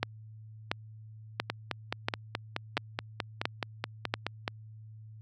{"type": "two click trains", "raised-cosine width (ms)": 0.3, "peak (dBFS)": [-14, -11], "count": [15, 7], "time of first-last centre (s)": [[1.5, 4.479], [0.03, 4.14]], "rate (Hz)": [4.7, 1.46], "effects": ["added 109 Hz sine -45 dBFS peak until 5.21 s", "high-pass 80 Hz 12 dB/octave"]}